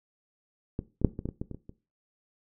clicks, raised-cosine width 3 ms, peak -17 / -22 / -6 / -21 / -19 / -21 / -20 / -25 / -27 / -30 dBFS, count 10, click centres 0.791 / 1.016 / 1.047 / 1.191 / 1.256 / 1.289 / 1.415 / 1.513 / 1.546 / 1.694 s, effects noise-tail reverb RT60 0.3 s tail -17 dB re dry

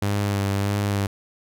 sawtooth tone with vibrato, 100.4 Hz, G2, 42 cents sharp, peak -17 dBFS, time 0.02-1.07 s, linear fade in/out 5 ms, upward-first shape sine, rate 1.6 Hz, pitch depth 26 cents each way, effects none

